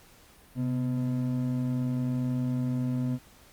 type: ring-modulated tone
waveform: triangle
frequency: 190 Hz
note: F#3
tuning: 46 cents sharp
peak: -21 dBFS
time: 0.55-3.19 s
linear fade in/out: 50 ms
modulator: 59.7 Hz
effects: pink hiss -56 dBFS RMS until 3.52 s + Opus 48 kbps